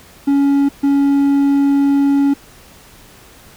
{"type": "tone bursts at uneven times", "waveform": "triangle", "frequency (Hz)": 280, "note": "C#4", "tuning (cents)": 18, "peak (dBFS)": -8, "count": 2, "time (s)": [[0.27, 0.69], [0.83, 2.34]], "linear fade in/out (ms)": 10, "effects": ["pink hiss -43 dBFS RMS until 3.56 s"]}